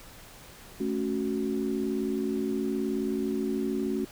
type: chord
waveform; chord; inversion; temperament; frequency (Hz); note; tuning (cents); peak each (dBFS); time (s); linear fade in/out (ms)
sine; F# minor; first; equal with one note detuned; 218.2 / 277.2 / 370; A3 / C#4 / F#4; -14 / 0 / 0; -31; 0.8-4.05; 5
effects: pink hiss -49 dBFS RMS until 4.11 s